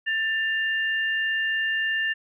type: tone pair together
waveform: sine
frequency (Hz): 1778.4 / 2800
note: A6 / F7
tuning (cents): +18 / +4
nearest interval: minor sixth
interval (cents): 786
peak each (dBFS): -23 / -30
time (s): 0.06-2.14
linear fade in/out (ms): 20
effects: none